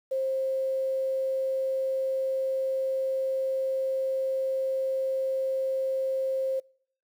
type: tone with quantisation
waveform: sine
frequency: 530 Hz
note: C5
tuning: 22 cents sharp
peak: -25 dBFS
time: 0.11-6.6 s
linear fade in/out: 10 ms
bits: 9
effects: noise-tail reverb RT60 0.6 s tail -26 dB re dry